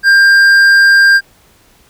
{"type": "tone with hard clipping", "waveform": "sine", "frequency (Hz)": 1595, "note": "G6", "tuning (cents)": 30, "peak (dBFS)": -5, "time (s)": [0.03, 1.21], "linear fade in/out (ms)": 50, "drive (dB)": 6, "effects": ["pink hiss -48 dBFS RMS until 1.89 s"]}